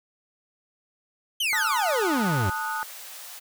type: exponential sweep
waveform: 40% pulse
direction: down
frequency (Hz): 3200 to 88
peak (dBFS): -22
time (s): 1.4-2.5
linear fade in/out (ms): 5
type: chord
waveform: sine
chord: D# diminished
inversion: second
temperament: equal with one note detuned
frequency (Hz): 880 / 1244.5 / 1472.3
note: A5 / D#6 / F#6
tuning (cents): 0 / 0 / -9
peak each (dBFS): -31 / -32 / -31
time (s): 1.53-2.83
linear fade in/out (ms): 0
type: high-pass noise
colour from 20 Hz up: white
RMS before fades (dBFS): -41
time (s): 1.53-3.4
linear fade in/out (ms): 20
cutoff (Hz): 540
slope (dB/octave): 24
effects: none